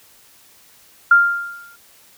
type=tone with exponential decay; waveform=sine; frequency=1396.9 Hz; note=F6; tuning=in tune; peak=-5 dBFS; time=1.11-1.76 s; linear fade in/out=5 ms; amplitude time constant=140 ms; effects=white hiss -50 dBFS RMS until 2.17 s